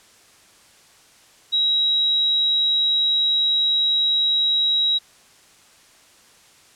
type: tone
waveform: sine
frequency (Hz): 3850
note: B7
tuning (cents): -45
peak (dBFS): -16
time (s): 1.52-4.99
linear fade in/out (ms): 20
effects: white hiss -52 dBFS RMS until 6.75 s + low-pass 9000 Hz 12 dB/octave